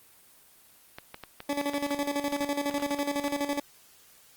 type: clicks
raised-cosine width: 0.3 ms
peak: -23 dBFS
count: 11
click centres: 0.985 / 1.144 / 1.237 / 1.404 / 1.613 / 1.735 / 2.426 / 2.711 / 2.799 / 2.912 / 2.988 s
type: tone with tremolo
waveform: 20% pulse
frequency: 285.8 Hz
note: D4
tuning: 47 cents flat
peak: -21 dBFS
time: 1.49-3.6 s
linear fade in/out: 5 ms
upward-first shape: square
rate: 12 Hz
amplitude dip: 65%
effects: white hiss -57 dBFS RMS until 4.36 s + Opus 24 kbps